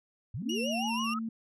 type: linear sweep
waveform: sine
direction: up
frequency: 87.31 to 1312 Hz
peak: -33 dBFS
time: 0.34-1.19 s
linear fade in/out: 5 ms
type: tone with pitch glide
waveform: sine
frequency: 229.3 to 225.5 Hz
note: A#3 to A3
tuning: -28 to +43 cents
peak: -32 dBFS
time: 0.42-1.29 s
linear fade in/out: 5 ms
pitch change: -29 cents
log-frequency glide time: 0.71-1.01 s
type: tone with vibrato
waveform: 35% pulse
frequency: 2800 Hz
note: F7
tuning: 4 cents sharp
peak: -32 dBFS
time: 0.49-1.14 s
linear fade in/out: 5 ms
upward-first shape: sine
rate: 6.2 Hz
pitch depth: 69 cents each way
effects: resampled to 24000 Hz